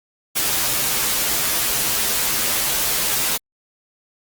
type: noise with comb filter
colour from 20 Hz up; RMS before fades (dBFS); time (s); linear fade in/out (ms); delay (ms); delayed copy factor
white; -20; 0.35-3.38; 20; 11; -1
effects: Opus 48 kbps